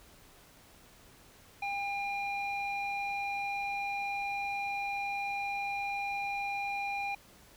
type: tone with low-pass filter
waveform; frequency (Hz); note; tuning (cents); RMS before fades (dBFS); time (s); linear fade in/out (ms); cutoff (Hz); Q
square; 803; G5; +41; -35; 1.62-7.15; 5; 2700; 3
effects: pink hiss -58 dBFS RMS until 7.56 s